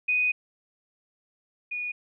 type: tone pair in turn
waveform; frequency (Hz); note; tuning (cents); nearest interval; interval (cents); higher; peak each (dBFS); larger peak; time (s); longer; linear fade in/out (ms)
sine; 2489 / 2456; D#7 / D#7; 0 / -23; unison; 23; first; -21 / -29; first; 0.08-0.32 / 1.71-1.92; first; 10
effects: none